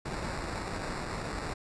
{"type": "noise with sample-and-hold", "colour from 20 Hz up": "pink", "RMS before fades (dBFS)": -36, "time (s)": [0.05, 1.54], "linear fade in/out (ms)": 10, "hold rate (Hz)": 3150, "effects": ["resampled to 22050 Hz"]}